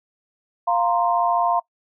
sine chord, F suspended fourth, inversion none, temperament equal, 698.5 / 932.3 / 1046.5 Hz, F5 / Bb5 / C6, 0 / 0 / 0 cents, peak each -20 / -22 / -23 dBFS, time 0.67-1.6 s, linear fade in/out 10 ms, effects noise-tail reverb RT60 0.1 s tail -22 dB re dry

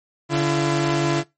sawtooth tone pair together, 144.2 / 338.1 Hz, D3 / E4, -31 / +44 cents, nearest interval octave + minor third, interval 1475 cents, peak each -17 dBFS, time 0.29-1.24 s, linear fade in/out 50 ms, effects noise-tail reverb RT60 0.2 s tail -22 dB re dry + MP3 32 kbps

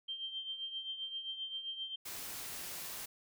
sine tone with tremolo, 3149 Hz, G7, 7 cents sharp, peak -36 dBFS, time 0.08-1.96 s, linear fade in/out 10 ms, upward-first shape triangle, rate 7.6 Hz, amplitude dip 70%
white noise, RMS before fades -44 dBFS, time 2.05-3.06 s, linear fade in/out 10 ms
effects none

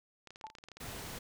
clicks, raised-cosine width 0.2 ms, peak -33 dBFS, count 12, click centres 0.273 / 0.306 / 0.359 / 0.412 / 0.468 / 0.501 / 0.552 / 0.585 / 0.639 / 0.686 / 0.717 / 0.77 s
sine tone with exponential decay, 874 Hz, A5, 12 cents flat, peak -36 dBFS, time 0.44-0.55 s, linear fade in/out 0 ms, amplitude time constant 22 ms
pink noise, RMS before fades -44 dBFS, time 0.8-1.19 s, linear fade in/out 10 ms
effects none

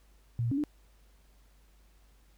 sine tone with pitch steps, 118 / 117.2 / 276.2 / 297.1 Hz, A#2 / A#2 / C#4 / D4, +22 / +10 / -6 / +20 cents, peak -27 dBFS, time 0.39-0.638 s, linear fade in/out 0 ms, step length 62 ms, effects added 50 Hz sine -59 dBFS peak until 2.37 s + pink hiss -68 dBFS RMS until 2.37 s

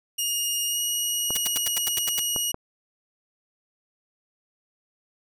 15% pulse tone with pitch glide, 2852 to 2897 Hz, F7 to F#7, +36 to -37 cents, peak -17 dBFS, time 0.18-2.52 s, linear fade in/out 10 ms, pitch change +27 cents, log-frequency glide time 0.67-0.8 s
clicks, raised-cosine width 1 ms, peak -17 dBFS, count 3, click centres 1.306 / 2.362 / 2.544 s
white noise bursts, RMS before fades -27 dBFS, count 9, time 1.35-2.196 s, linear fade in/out 5 ms, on 22 ms, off 81 ms
effects none

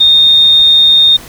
sine tone, 3673 Hz, A#7, 26 cents flat, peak -3 dBFS, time 0-1.17 s, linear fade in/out 10 ms, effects pink hiss -32 dBFS RMS until 1.28 s

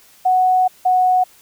sine tone pair in turn, 740 / 736.4 Hz, F#5 / F#5, 0 / -8 cents, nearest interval unison, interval 8 cents, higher first, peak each -11 dBFS, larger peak neither, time 0.25-0.68 / 0.85-1.24 s, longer first, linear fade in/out 10 ms, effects white hiss -49 dBFS RMS until 1.41 s

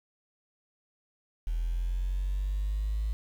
sine linear sweep, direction up, 40.75 to 53.9 Hz, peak -26 dBFS, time 1.47-3.13 s, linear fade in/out 0 ms, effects tanh soft clip ceiling -24 dBFS + 9-bit

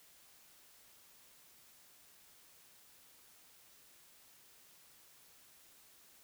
silence, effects white hiss -63 dBFS RMS until 6.23 s

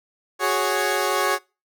15% pulse chord, F# suspended second, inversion none, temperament equal, 370 / 415.3 / 554.4 Hz, F#4 / G#4 / C#5, 0 / 0 / 0 cents, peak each -18 dBFS, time 0.39-1.39 s, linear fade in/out 50 ms, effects noise-tail reverb RT60 0.3 s tail -25 dB re dry

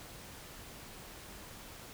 silence, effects pink hiss -50 dBFS RMS until 1.93 s

